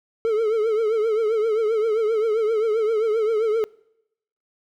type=tone with vibrato; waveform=triangle; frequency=440 Hz; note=A4; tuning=in tune; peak=-16 dBFS; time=0.25-3.64 s; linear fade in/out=0 ms; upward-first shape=triangle; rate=7.6 Hz; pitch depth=100 cents each way; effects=noise-tail reverb RT60 0.8 s tail -24 dB re dry